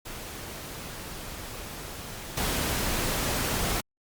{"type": "noise with level steps", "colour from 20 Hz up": "pink", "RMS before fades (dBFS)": [-39, -28], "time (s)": [0.05, 3.81], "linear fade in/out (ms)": 10, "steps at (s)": 2.37, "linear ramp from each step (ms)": 5, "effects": ["Opus 48 kbps"]}